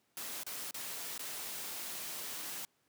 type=noise with dropouts; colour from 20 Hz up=white; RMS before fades=-42 dBFS; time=0.17-2.65 s; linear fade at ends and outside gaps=1 ms; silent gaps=0.434-0.465 / 0.71-0.743 / 1.179-1.193 s; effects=pink hiss -75 dBFS RMS until 2.88 s + high-pass 150 Hz 12 dB/octave